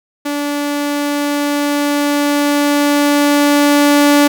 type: tone with level ramp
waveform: sawtooth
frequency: 289.5 Hz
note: D4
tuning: 25 cents flat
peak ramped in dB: -13 to -3 dBFS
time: 0.25-4.28 s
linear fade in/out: 10 ms
effects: none